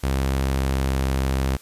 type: tone with pitch glide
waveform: sawtooth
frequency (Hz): 67 to 66.54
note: C2 to C2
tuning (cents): +42 to +30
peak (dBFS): -16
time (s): 0.03-1.57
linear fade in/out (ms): 10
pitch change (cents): -12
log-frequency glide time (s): 0.42-0.99
effects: white hiss -49 dBFS RMS until 1.61 s + resampled to 32000 Hz